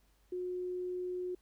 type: tone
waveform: sine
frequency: 362 Hz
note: F#4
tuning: 38 cents flat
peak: -35 dBFS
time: 0.32-1.35 s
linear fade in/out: 5 ms
effects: added 50 Hz sine -67 dBFS peak until 1.41 s + pink hiss -73 dBFS RMS until 1.41 s